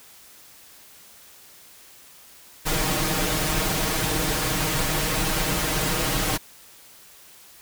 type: noise with comb filter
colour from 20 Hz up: pink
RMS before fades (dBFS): -24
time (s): 2.65-6.38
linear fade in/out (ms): 20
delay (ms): 6.4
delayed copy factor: +0.9
effects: white hiss -49 dBFS RMS until 7.61 s